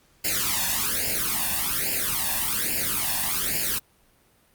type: noise with flanger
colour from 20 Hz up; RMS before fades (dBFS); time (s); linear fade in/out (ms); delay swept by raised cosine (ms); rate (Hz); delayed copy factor
white; -25; 0.24-3.79; 10; 0.41 to 1.15; 1.2; +1
effects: pink hiss -61 dBFS RMS until 4.54 s + Opus 48 kbps